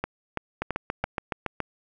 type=two click trains; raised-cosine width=0.5 ms; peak=-12 / -12 dBFS; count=4 / 8; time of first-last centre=0.04-1.04 / 0.62-1.603 s; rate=3 / 7.12 Hz; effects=none